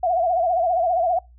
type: tone with vibrato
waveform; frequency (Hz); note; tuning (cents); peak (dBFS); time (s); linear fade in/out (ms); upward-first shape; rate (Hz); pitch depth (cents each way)
sine; 698.5; F5; 0; -17; 0.03-1.19; 5; sine; 15; 110
effects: noise-tail reverb RT60 0.2 s tail -22 dB re dry + added 60 Hz sine -46 dBFS peak until 1.38 s